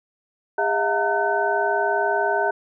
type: tone cluster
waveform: sine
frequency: 405.9 / 645 / 705 / 911 / 1513 Hz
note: G#4 / E5 / F5 / A#5 / F#6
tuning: -40 / -38 / +16 / -40 / +38 cents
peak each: -25 dBFS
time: 0.58-2.51 s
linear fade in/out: 5 ms
effects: none